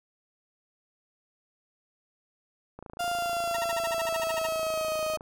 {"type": "click train", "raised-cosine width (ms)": 1, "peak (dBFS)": -28, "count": 68, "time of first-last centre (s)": [2.79, 5.209], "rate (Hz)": 27.7}
{"type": "tone with pitch glide", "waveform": "35% pulse", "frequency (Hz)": [698.5, 625.9], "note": ["F5", "D#5"], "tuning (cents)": [0, 10], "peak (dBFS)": -26, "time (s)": [2.99, 5.17], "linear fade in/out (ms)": 10, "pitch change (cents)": -190, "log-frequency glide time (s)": [3.1, 4.99]}
{"type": "tone bursts", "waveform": "20% pulse", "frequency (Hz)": 932.3, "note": "A#5", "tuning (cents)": 0, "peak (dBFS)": -26, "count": 13, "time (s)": [3.54, 4.467], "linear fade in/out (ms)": 5, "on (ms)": 27, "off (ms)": 48}
{"effects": []}